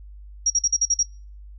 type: tone bursts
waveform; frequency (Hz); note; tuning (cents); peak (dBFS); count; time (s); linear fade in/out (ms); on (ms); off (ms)
sine; 5660; F8; +22; -16; 7; 0.46-1.03; 5; 42; 46
effects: noise-tail reverb RT60 0.4 s tail -25 dB re dry + added 50 Hz sine -39 dBFS peak until 1.58 s